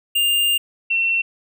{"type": "tone pair in turn", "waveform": ["square", "sine"], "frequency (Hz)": [2804, 2708], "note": ["F7", "E7"], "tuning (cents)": [6, 46], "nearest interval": "minor second", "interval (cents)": 60, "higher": "first", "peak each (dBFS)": -16, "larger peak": "neither", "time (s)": [[0.15, 0.58], [0.9, 1.22]], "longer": "first", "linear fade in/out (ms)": 10, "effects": []}